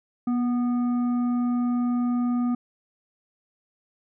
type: tone with frequency modulation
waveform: sine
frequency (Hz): 242.9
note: B3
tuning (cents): -29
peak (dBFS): -21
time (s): 0.27-2.55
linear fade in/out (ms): 5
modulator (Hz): 982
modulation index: 0.27
effects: none